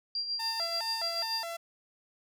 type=tone with tremolo; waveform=sine; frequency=4752 Hz; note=D8; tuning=20 cents sharp; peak=-29 dBFS; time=0.15-1.43 s; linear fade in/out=2 ms; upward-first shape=sine; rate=6.9 Hz; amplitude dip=55%
type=tone with vibrato; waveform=sawtooth; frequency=779 Hz; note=G5; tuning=11 cents flat; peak=-32 dBFS; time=0.39-1.57 s; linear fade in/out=10 ms; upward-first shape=square; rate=2.4 Hz; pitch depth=250 cents each way
effects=none